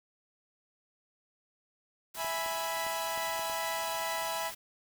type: noise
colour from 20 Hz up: white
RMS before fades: -44 dBFS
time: 2.14-4.55 s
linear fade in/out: 10 ms
type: chord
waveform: sawtooth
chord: E major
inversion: none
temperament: equal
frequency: 659.3 / 830.6 / 987.8 Hz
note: E5 / G#5 / B5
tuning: 0 / 0 / 0 cents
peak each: -33 / -35 / -32 dBFS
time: 2.16-4.52 s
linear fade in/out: 50 ms
type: clicks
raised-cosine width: 1 ms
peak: -33 dBFS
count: 6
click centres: 2.246 / 2.462 / 2.866 / 3.176 / 3.394 / 3.498 s
effects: none